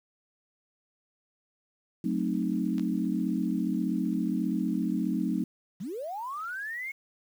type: chord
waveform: sine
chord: F# diminished seventh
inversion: none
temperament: equal with one note detuned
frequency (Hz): 185 / 220 / 261.6 / 309.5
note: F#3 / A3 / C4 / Eb4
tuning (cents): 0 / 0 / 0 / -9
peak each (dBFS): -31 / -31 / -32 / -32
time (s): 2.04-5.44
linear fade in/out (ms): 5
type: clicks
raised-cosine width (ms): 0.2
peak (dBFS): -27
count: 2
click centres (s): 2.782 / 2.796
type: linear sweep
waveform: sine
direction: up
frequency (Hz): 155.56 to 2200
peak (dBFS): -33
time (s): 5.8-6.92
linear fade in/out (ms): 10
effects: 9-bit